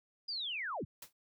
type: linear sweep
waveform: sine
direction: down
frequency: 4948 to 46.25 Hz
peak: -36 dBFS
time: 0.28-0.85 s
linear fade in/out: 10 ms
type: noise with exponential decay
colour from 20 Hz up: white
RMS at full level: -43 dBFS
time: 1.02-1.13 s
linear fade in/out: 5 ms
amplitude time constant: 22 ms
effects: none